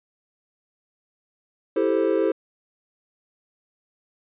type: chord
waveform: triangle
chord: A minor seventh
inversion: second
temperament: equal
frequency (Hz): 329.6 / 392 / 440 / 523.3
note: E4 / G4 / A4 / C5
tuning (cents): 0 / 0 / 0 / 0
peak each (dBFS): -22 / -22 / -22 / -23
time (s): 1.76-2.32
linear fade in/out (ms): 5
effects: resampled to 8000 Hz